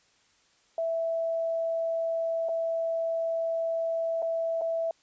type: tone with dropouts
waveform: sine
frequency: 659.3 Hz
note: E5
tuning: in tune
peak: -26 dBFS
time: 0.78-4.91 s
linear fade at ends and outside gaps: 2 ms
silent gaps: 2.487-2.491 / 4.221-4.226 / 4.612-4.617 s
effects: white hiss -65 dBFS RMS until 5.02 s + resampled to 16000 Hz